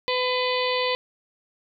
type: harmonic tone with a mistuned harmonic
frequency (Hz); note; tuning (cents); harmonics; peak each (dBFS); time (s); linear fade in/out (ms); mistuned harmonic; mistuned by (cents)
503; B4; +32; 1 / 2 / 4 / 5 / 6 / 7 / 8 / 9; -25 / -28 / -31 / -32 / -33 / -33 / -34 / -35; 0.08-0.95; 0; 5; -26
effects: none